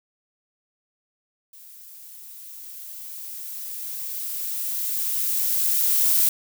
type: noise with level ramp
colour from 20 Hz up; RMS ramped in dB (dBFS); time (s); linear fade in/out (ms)
violet; -46 to -18; 1.53-6.29; 2
effects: none